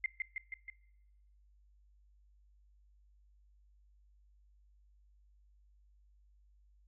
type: tone with echo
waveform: sine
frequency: 2093 Hz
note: C7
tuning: in tune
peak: -30 dBFS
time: 0.04-0.06 s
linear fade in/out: 2 ms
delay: 160 ms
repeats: 4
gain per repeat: -3 dB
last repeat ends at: 0.7 s
effects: noise-tail reverb RT60 1.0 s tail -22 dB re dry + added 50 Hz sine -63 dBFS peak until 6.87 s